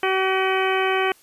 harmonic tone with a mistuned harmonic, 380 Hz, F#4, 46 cents sharp, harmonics 1 / 2 / 3 / 4 / 5 / 6 / 7 / 8, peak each -22 / -25 / -27 / -28 / -29 / -30 / -30 / -31 dBFS, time 0.03-1.12 s, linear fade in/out 2 ms, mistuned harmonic 7, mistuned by -85 cents, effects white hiss -54 dBFS RMS until 1.22 s + resampled to 32000 Hz

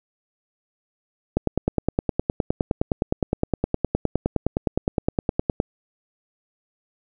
click train, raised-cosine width 2 ms, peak -6 dBFS, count 42, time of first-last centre 1.37-5.601 s, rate 9.69 Hz, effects none

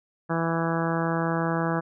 harmonic tone, 165.5 Hz, E3, 7 cents sharp, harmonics 1 / 2 / 3 / 4 / 5 / 6 / 7 / 8 / 9 / 10, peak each -27 / -30 / -32 / -33 / -34 / -35 / -35 / -36 / -37 / -37 dBFS, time 0.29-1.81 s, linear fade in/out 20 ms, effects none

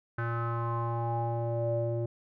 square tone with low-pass filter sweep, 117 Hz, A#2, 7 cents sharp, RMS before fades -31 dBFS, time 0.18-2.06 s, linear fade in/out 5 ms, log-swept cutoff 1500 to 480 Hz, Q 6.5, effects none

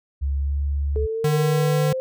sine tone with pitch glide, 69.5 to 71.04 Hz, C#2 to C#2, +5 to +43 cents, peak -20 dBFS, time 0.21-1.07 s, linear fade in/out 20 ms, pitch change +38 cents, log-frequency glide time 0.36-0.56 s
sine linear sweep, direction up, 430 to 523.3 Hz, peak -23 dBFS, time 0.96-2 s, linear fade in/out 0 ms
square tone, 150 Hz, D3, 37 cents sharp, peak -19 dBFS, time 1.24-1.93 s, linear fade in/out 5 ms
effects none

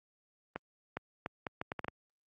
accelerating click train, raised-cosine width 0.5 ms, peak -21 dBFS, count 9, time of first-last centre 0.56-1.882 s, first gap 410 ms, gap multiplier 0.71, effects high-pass 80 Hz 12 dB/octave + Opus 32 kbps

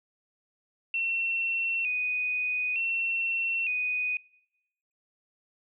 sine tone with vibrato, 2596 Hz, E7, 27 cents flat, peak -26 dBFS, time 0.94-4.17 s, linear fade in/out 2 ms, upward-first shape square, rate 0.55 Hz, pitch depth 74 cents each way, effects noise-tail reverb RT60 0.9 s tail -24 dB re dry

